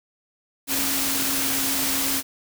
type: tone in noise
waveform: sine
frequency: 271.9 Hz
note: C#4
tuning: 33 cents flat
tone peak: -31 dBFS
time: 0.67-2.23 s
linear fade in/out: 50 ms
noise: white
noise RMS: -24 dBFS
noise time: 0.67-2.23 s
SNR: -10 dB
effects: none